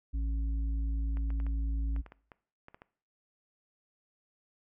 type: harmonic tone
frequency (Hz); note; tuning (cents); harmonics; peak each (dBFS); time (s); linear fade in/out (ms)
55; A1; 0; 1 / 3 / 5; -29 / -51 / -45; 0.13-2.02; 20
type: clicks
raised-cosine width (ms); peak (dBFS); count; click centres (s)
0.5; -34; 11; 1.171 / 1.304 / 1.401 / 1.466 / 1.963 / 2.063 / 2.121 / 2.318 / 2.684 / 2.745 / 2.819
effects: noise-tail reverb RT60 0.5 s tail -20 dB re dry